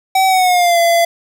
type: tone with pitch glide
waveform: square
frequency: 763 to 679.8 Hz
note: G5 to F5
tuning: -47 to -47 cents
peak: -10 dBFS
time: 0.15-1.05 s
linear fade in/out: 5 ms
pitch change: -200 cents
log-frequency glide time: 0.27-0.79 s
effects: none